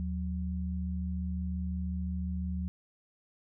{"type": "tone pair together", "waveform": "sine", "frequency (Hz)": [76.7, 182.42], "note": ["D#2", "F#3"], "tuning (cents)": [-24, -24], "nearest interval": "octave + minor third", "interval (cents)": 1500, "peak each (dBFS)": [-33, -35], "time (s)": [0, 2.68], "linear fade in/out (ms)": 0, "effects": []}